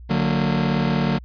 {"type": "chord", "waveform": "40% pulse", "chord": "D augmented", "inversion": "none", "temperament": "just", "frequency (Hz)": [146.83, 183.54, 229.4], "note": ["D3", "F#3", "A#3"], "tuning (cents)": [0, -14, -28], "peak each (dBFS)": -22, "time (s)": [0.09, 1.19], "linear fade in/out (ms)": 20, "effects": ["added 60 Hz sine -37 dBFS peak until 1.24 s", "resampled to 11025 Hz"]}